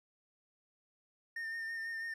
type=tone with vibrato; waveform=triangle; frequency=1819 Hz; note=A#6; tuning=43 cents flat; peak=-36 dBFS; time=1.36-2.14 s; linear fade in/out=5 ms; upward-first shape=sine; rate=6.1 Hz; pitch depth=24 cents each way; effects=resampled to 32000 Hz